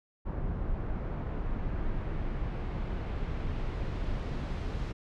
brown noise with low-pass filter sweep, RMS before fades -33 dBFS, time 0.25-4.93 s, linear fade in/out 20 ms, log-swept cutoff 1300 to 4800 Hz, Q 0.79, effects none

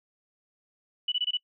sine tone bursts, 2960 Hz, F#7, in tune, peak -24 dBFS, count 5, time 1.08-1.372 s, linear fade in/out 5 ms, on 40 ms, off 23 ms, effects noise-tail reverb RT60 0.1 s tail -26 dB re dry

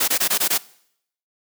white noise bursts, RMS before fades -19 dBFS, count 6, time 0-0.58 s, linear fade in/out 10 ms, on 80 ms, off 20 ms, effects noise-tail reverb RT60 0.7 s tail -21 dB re dry + high-pass 200 Hz 12 dB/octave

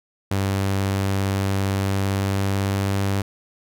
sawtooth tone with pitch glide, 97.6 to 98.51 Hz, G2 to G2, -7 to +9 cents, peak -16 dBFS, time 0.31-3.22 s, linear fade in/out 5 ms, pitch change +16 cents, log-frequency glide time 1.81-3 s, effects none

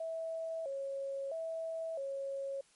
sine tone with vibrato, 598 Hz, D5, 31 cents sharp, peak -36 dBFS, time 0-2.61 s, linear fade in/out 5 ms, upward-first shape square, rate 0.76 Hz, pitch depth 150 cents each way, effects white hiss -67 dBFS RMS until 2.75 s + MP3 48 kbps

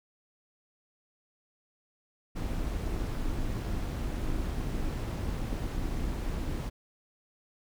brown noise with amplitude modulation, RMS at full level -30 dBFS, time 2.35-6.7 s, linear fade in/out 20 ms, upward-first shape sine, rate 284 Hz, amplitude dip 50%, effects none

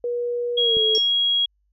sine tone with pitch glide, 481.7 to 436.6 Hz, B4 to A4, -43 to -13 cents, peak -22 dBFS, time 0.04-0.98 s, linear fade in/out 2 ms, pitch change -170 cents, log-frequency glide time 0.6-0.81 s
sine tone, 3300 Hz, G#7, 12 cents flat, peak -17 dBFS, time 0.57-1.46 s, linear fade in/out 10 ms
click, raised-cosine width 3 ms, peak -22 dBFS, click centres 0.769 s
sine tone with exponential decay, 5510 Hz, F8, 24 cents flat, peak -19 dBFS, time 0.95-1.12 s, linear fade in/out 0 ms, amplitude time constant 35 ms
effects added 50 Hz sine -64 dBFS peak until 1.72 s

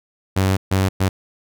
sawtooth tone bursts at uneven times, 95.4 Hz, G2, 47 cents flat, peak -11 dBFS, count 3, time 0.36-0.57 / 0.71-0.89 / 1-1.09 s, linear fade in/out 10 ms, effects none

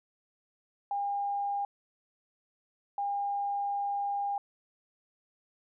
sine tone bursts at uneven times, 806 Hz, G5, 48 cents sharp, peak -29 dBFS, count 2, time 0.91-1.65 / 2.98-4.38 s, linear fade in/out 2 ms, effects none

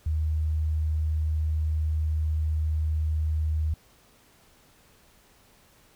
sine tone, 77.78 Hz, D#2, in tune, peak -23 dBFS, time 0.06-3.74 s, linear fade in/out 5 ms, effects pink hiss -59 dBFS RMS until 5.95 s

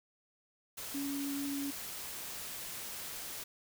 sine tone in noise, 280.4 Hz, C#4, 20 cents sharp, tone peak -35 dBFS, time 0.94-1.71 s, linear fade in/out 10 ms, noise white, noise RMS -43 dBFS, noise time 0.77-3.44 s, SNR +5 dB, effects none

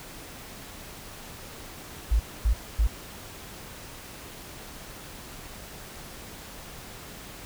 sine tone bursts, 54.2 Hz, A1, 25 cents flat, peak -18 dBFS, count 3, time 2.11-2.874 s, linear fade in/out 10 ms, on 88 ms, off 250 ms, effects pink hiss -43 dBFS RMS until 7.45 s

